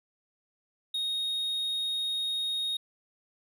triangle tone, 3731 Hz, A#7, 1 cent sharp, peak -27 dBFS, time 0.94-2.77 s, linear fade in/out 5 ms, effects none

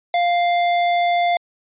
square tone, 698.5 Hz, F5, in tune, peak -16 dBFS, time 0.14-1.37 s, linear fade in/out 2 ms, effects resampled to 8000 Hz

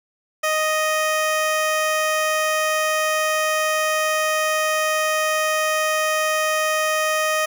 15% pulse tone, 622.3 Hz, D#5, in tune, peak -12 dBFS, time 0.43-7.46 s, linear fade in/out 10 ms, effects none

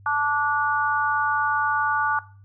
harmonic tone, 291.6 Hz, D4, 12 cents flat, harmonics 3 / 4 / 5, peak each -25 / -25 / -25 dBFS, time 0.06-2.19 s, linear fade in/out 2 ms, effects noise-tail reverb RT60 0.4 s tail -17 dB re dry + added 99 Hz sine -46 dBFS peak until 2.44 s

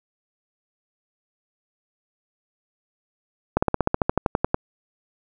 slowing click train, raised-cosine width 1 ms, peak -4 dBFS, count 14, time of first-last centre 3.57-4.544 s, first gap 55 ms, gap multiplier 1.05, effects none

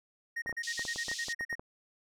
triangle tone bursts, 1864.7 Hz, A#6, in tune, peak -31 dBFS, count 12, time 0.36-1.554 s, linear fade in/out 10 ms, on 61 ms, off 42 ms
clicks, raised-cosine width 1 ms, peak -29 dBFS, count 12, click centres 0.461 / 0.494 / 0.527 / 0.794 / 0.852 / 0.96 / 1.083 / 1.115 / 1.284 / 1.409 / 1.528 / 1.595 s
white band-pass noise, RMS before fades -41 dBFS, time 0.63-1.33 s, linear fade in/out 5 ms, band 3400 to 6300 Hz, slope 24 dB/octave
effects none

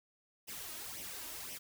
white noise with flanger, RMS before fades -45 dBFS, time 0.47-1.59 s, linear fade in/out 20 ms, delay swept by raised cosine 0.34 to 3.24 ms, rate 1.9 Hz, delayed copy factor +0.7, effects none

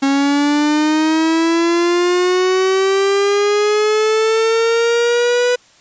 45% pulse linear sweep, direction up, 272.5 to 493.9 Hz, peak -12 dBFS, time 0.02-5.56 s, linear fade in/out 10 ms, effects white hiss -49 dBFS RMS until 5.8 s + resampled to 16000 Hz

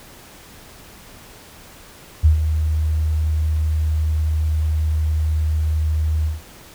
sine tone with ADSR envelope, 77.78 Hz, D#2, in tune, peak -7 dBFS, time 2.23-6.41 s, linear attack 24 ms, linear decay 110 ms, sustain -9 dB, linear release 160 ms, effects pink hiss -43 dBFS RMS until 6.74 s

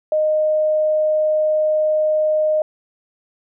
sine tone, 617 Hz, D#5, 15 cents flat, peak -14 dBFS, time 0.12-2.62 s, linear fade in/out 2 ms, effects none

